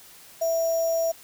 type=tone with sample-and-hold; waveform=sine; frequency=659.3 Hz; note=E5; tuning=in tune; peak=-21 dBFS; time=0.41-1.12 s; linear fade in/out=10 ms; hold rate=6300 Hz; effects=white hiss -49 dBFS RMS until 1.23 s